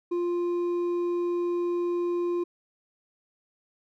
sine tone with hard clipping, 349.2 Hz, F4, in tune, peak -26 dBFS, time 0.11-2.44 s, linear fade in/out 10 ms, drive 4 dB, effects none

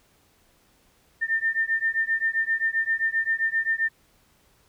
sine beating tone pair, 1800 / 1807.6 Hz, A6 / A6, +39 / +46 cents, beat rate 7.6 Hz, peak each -25 dBFS, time 1.21-3.89 s, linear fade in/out 20 ms, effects pink hiss -62 dBFS RMS until 4.68 s

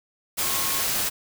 sine tone in noise, 1083 Hz, C#6, 41 cents flat, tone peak -35 dBFS, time 0.41-0.83 s, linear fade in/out 20 ms, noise white, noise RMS -25 dBFS, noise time 0.37-1.1 s, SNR -13 dB, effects none

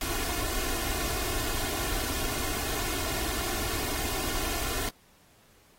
pink noise with comb filter, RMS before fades -31 dBFS, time 0.01-4.89 s, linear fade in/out 2 ms, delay 2.8 ms, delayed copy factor +0.75, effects pink hiss -61 dBFS RMS until 5.78 s + AAC 48 kbps

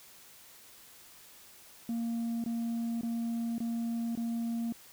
sine tone bursts, 231.8 Hz, A#3, 10 cents flat, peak -28 dBFS, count 5, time 1.89-4.724 s, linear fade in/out 2 ms, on 550 ms, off 21 ms, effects tanh soft clip ceiling -30 dBFS + white hiss -55 dBFS RMS until 4.92 s

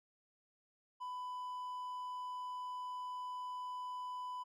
triangle tone, 998 Hz, B5, 18 cents sharp, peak -39 dBFS, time 1-4.44 s, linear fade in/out 20 ms, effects none

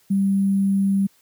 sine tone with sample-and-hold, 196 Hz, G3, in tune, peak -16 dBFS, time 0.1-1.07 s, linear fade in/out 10 ms, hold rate 11025 Hz, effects white hiss -59 dBFS RMS until 1.21 s + high-pass 60 Hz 12 dB/octave

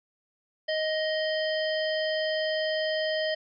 harmonic tone, 625 Hz, D#5, 8 cents sharp, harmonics 1 / 3 / 5 / 7 / 8, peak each -27 / -33 / -35 / -43 / -38 dBFS, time 0.68-3.35 s, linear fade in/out 10 ms, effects none

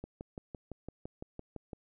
click train, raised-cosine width 2 ms, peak -28 dBFS, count 11, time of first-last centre 0.04-1.732 s, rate 5.91 Hz, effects none

